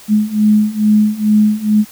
sine beating tone pair, 210.8 / 213.1 Hz, G#3 / G#3, +26 / +45 cents, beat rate 2.3 Hz, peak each -13 / -11 dBFS, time 0.08-1.85 s, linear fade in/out 50 ms, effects white hiss -39 dBFS RMS until 1.91 s

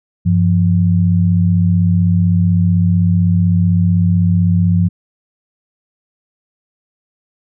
sine tone pair together, 96.98 / 172.8 Hz, G2 / F3, -18 / -18 cents, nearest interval minor seventh, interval 1000 cents, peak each -12 dBFS, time 0.25-4.89 s, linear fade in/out 20 ms, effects none

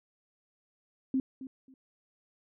sine tone with echo, 263.4 Hz, C4, 12 cents sharp, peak -25 dBFS, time 1.14-1.2 s, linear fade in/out 2 ms, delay 270 ms, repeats 2, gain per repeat -14 dB, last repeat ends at 1.74 s, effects none

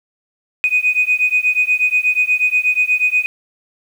sine beating tone pair, 2489 / 2497.3 Hz, D#7 / D#7, 0 / +6 cents, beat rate 8.3 Hz, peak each -15 dBFS, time 0.64-3.26 s, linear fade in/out 0 ms, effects tanh soft clip ceiling -5 dBFS + 7-bit

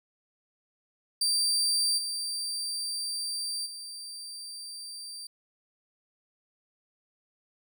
30% pulse tone with level steps, 4683 Hz, D8, 6 cents flat, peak -21 / -28 / -36 dBFS, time 1.21-5.27 s, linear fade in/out 5 ms, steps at 1.97 / 3.65 s, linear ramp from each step 20 ms, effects none

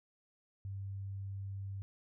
sine tone, 98 Hz, G2, in tune, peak -39 dBFS, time 0.65-1.82 s, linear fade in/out 0 ms, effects none

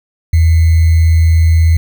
sine tone with sample-and-hold, 81.7 Hz, E2, 15 cents flat, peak -5 dBFS, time 0.33-1.77 s, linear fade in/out 5 ms, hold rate 2100 Hz, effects none

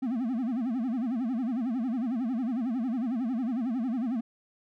triangle tone with vibrato, 242.3 Hz, B3, 33 cents flat, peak -25 dBFS, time 0.02-4.21 s, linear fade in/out 10 ms, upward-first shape sine, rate 11 Hz, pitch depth 190 cents each way, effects none

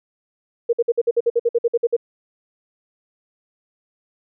sine tone bursts, 470.3 Hz, A#4, 15 cents sharp, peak -13 dBFS, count 14, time 0.69-1.966 s, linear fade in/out 10 ms, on 41 ms, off 54 ms, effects none

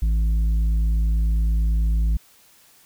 sine tone with tanh clipping, 54.5 Hz, A1, 16 cents flat, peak -18 dBFS, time 0.02-2.17 s, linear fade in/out 5 ms, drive 6 dB, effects white hiss -54 dBFS RMS until 2.85 s

